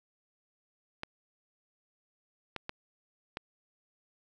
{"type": "clicks", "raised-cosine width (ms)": 0.3, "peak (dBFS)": -20, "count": 4, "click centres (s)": [1.034, 2.563, 2.694, 3.371], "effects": []}